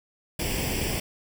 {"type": "noise with comb filter", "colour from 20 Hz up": "pink", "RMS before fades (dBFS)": -28, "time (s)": [0.39, 1], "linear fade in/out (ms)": 5, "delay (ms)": 0.38, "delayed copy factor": 0.75, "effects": []}